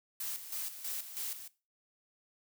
blue noise with tremolo, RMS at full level -38 dBFS, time 0.2-1.48 s, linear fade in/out 5 ms, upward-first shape square, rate 3.1 Hz, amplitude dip 65%, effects noise-tail reverb RT60 0.3 s tail -18 dB re dry

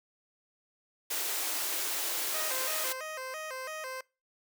white high-pass noise, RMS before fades -33 dBFS, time 1.1-2.93 s, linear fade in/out 10 ms, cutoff 290 Hz, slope 96 dB/octave
15% pulse tone with vibrato, 570 Hz, C#5, 48 cents sharp, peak -31 dBFS, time 2.34-4.01 s, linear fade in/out 5 ms, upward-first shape square, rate 3 Hz, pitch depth 160 cents each way
effects noise-tail reverb RT60 0.3 s tail -24 dB re dry

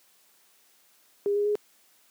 sine tone with pitch steps, 405.7 / 411.1 / 416.6 Hz, G#4 / G#4 / G#4, -41 / -18 / +5 cents, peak -22 dBFS, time 1.26-1.554 s, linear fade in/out 0 ms, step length 98 ms, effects white hiss -62 dBFS RMS until 2.1 s + high-pass 200 Hz 12 dB/octave

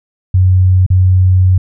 sine tone with dropouts, 92.5 Hz, F#2, in tune, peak -5 dBFS, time 0.34-1.58 s, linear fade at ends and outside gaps 5 ms, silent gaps 0.864-0.902 s, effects none

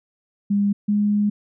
sine tone pair in turn, 202.3 / 206.9 Hz, G#3 / G#3, -45 / -6 cents, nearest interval unison, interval 39 cents, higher second, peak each -16 dBFS, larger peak neither, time 0.5-0.73 / 0.88-1.3 s, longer second, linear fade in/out 10 ms, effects none

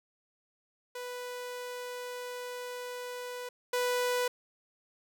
sawtooth tone pair in turn, 493.9 / 493.9 Hz, B4 / B4, 0 / 0 cents, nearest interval unison, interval 0 cents, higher neither, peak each -34 / -24 dBFS, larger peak second, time 0.95-3.49 / 3.73-4.28 s, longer first, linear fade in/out 5 ms, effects none

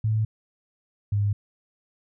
sine tone pair in turn, 109.2 / 102.27 Hz, A2 / G#2, -13 / -26 cents, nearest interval minor second, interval 113 cents, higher first, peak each -20 dBFS, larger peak neither, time 0.04-0.25 / 1.12-1.33 s, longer neither, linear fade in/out 5 ms, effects none

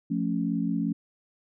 sine chord, F augmented, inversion none, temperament equal, 174.61 / 220 / 277.2 Hz, F3 / A3 / C#4, 0 / 0 / 0 cents, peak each -29 / -29 / -29 dBFS, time 0.1-0.93 s, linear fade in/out 10 ms, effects none

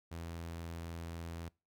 sawtooth tone, 83.7 Hz, E2, 27 cents sharp, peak -38 dBFS, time 0.11-1.49 s, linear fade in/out 10 ms, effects noise-tail reverb RT60 0.3 s tail -25 dB re dry

